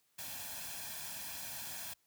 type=noise with comb filter; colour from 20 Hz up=white; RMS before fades=-44 dBFS; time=0.18-1.94 s; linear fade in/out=10 ms; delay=1.2 ms; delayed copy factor=+0.65; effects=white hiss -75 dBFS RMS until 2.06 s + high-pass 60 Hz 12 dB/octave